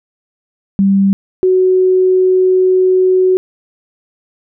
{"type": "tone pair in turn", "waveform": "sine", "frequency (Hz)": [196, 371.5], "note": ["G3", "F#4"], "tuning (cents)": [0, 7], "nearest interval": "major seventh", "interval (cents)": 1107, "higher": "second", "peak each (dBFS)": -7, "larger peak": "neither", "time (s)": [[0.79, 1.13], [1.43, 3.37]], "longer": "second", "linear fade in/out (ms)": 0, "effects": []}